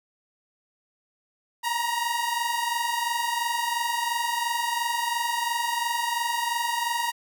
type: tone pair together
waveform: sawtooth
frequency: 932.3 / 955.2 Hz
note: A#5 / A#5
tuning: 0 / +42 cents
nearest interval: unison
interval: 42 cents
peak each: -24 dBFS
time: 1.63-7.12 s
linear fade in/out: 20 ms
effects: none